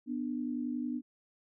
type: tone pair together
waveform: sine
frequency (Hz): 246.7 / 297.6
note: B3 / D4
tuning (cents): -2 / +23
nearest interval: minor third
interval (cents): 325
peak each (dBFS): -34 / -37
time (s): 0.06-1.02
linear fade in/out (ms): 50
effects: none